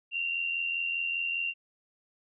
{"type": "tone pair together", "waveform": "sine", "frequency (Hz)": [2682, 2767], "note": ["E7", "F7"], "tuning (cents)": [29, -17], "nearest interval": "minor second", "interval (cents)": 54, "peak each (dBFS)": [-38, -29], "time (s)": [0.11, 1.54], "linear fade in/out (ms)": 50, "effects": []}